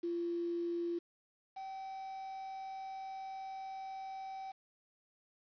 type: tone pair in turn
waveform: sine / triangle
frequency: 342.9 / 769.8 Hz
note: F4 / G5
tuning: -32 / -32 cents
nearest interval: octave + major second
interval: 1400 cents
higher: second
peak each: -34 / -40 dBFS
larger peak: first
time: 0.03-0.99 / 1.56-4.52 s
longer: second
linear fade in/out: 10 ms
effects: resampled to 11025 Hz + 10-bit

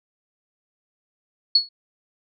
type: tone with exponential decay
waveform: sine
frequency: 4373 Hz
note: C#8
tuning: 24 cents flat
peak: -9 dBFS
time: 1.55-1.69 s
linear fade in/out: 5 ms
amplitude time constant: 30 ms
effects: none

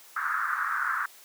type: band-pass noise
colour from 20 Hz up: pink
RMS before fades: -29 dBFS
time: 0.16-1.06 s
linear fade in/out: 5 ms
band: 1200 to 1600 Hz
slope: 48 dB/octave
effects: white hiss -52 dBFS RMS until 1.24 s + high-pass 400 Hz 12 dB/octave

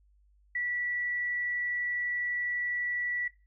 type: tone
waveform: sine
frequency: 1952 Hz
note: B6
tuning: 21 cents flat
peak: -29 dBFS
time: 0.55-3.28 s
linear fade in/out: 5 ms
effects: noise-tail reverb RT60 0.3 s tail -19 dB re dry + added 50 Hz sine -61 dBFS peak until 3.46 s

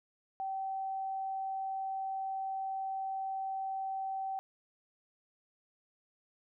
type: tone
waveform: sine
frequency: 771 Hz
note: G5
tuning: 29 cents flat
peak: -34 dBFS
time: 0.4-4.39 s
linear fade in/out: 0 ms
effects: none

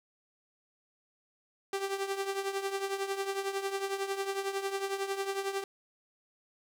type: tone with tremolo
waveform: sawtooth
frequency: 392 Hz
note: G4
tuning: in tune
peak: -25 dBFS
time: 1.73-5.64 s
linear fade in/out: 2 ms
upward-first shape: triangle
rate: 11 Hz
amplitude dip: 75%
effects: low-pass 12000 Hz 12 dB/octave + 9-bit

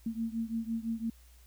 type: beating tone pair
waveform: sine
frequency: 225 / 230.9 Hz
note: A3 / A#3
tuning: +39 / -16 cents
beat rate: 5.9 Hz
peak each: -34 / -36 dBFS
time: 0.06-1.1 s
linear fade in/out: 5 ms
effects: added 60 Hz sine -55 dBFS peak until 1.46 s + white hiss -64 dBFS RMS until 1.46 s

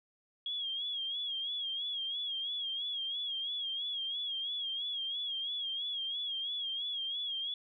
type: tone with vibrato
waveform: sine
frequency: 3295 Hz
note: G#7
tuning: 14 cents flat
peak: -34 dBFS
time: 0.46-7.54 s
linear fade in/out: 2 ms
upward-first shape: sine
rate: 3 Hz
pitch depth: 74 cents each way
effects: none

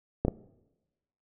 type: clicks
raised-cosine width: 2 ms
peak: -11 / -11 dBFS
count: 2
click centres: 0.25 / 0.282 s
effects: noise-tail reverb RT60 1.0 s tail -20 dB re dry

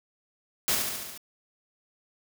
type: noise with echo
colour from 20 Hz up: white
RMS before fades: -25 dBFS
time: 0.68-0.75 s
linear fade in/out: 0 ms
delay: 71 ms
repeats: 6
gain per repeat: -3 dB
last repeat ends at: 1.176 s
effects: none

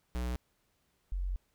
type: tone pair in turn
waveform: square / sine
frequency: 61.2 / 45.75 Hz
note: B1 / F#1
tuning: -15 / -19 cents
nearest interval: perfect fourth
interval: 504 cents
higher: first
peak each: -33 / -31 dBFS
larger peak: second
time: 0.15-0.36 / 1.12-1.36 s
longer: second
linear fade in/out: 0 ms
effects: pink hiss -75 dBFS RMS until 1.54 s

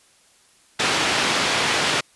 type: band-pass noise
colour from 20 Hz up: white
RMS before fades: -21 dBFS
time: 0.79-2.01 s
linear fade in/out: 10 ms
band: 130 to 3600 Hz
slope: 12 dB/octave
effects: white hiss -56 dBFS RMS until 2.15 s + resampled to 24000 Hz

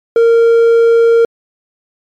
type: tone with hard clipping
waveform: sine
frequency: 462.2 Hz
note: A#4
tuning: 15 cents flat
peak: -6 dBFS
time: 0.16-1.25 s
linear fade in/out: 2 ms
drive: 3 dB
effects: MP3 96 kbps

